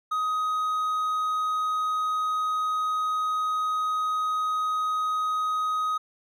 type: tone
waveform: triangle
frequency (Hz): 1256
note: D#6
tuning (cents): +16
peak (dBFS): -22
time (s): 0.11-5.98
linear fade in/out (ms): 10
effects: none